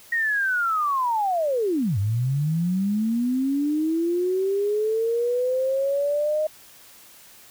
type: linear two-way sweep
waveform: sine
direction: down then up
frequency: 1887 to 95.8 to 622 Hz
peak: -20 dBFS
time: 0.12-6.47 s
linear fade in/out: 5 ms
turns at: 1.98 s
effects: white hiss -49 dBFS RMS until 7.5 s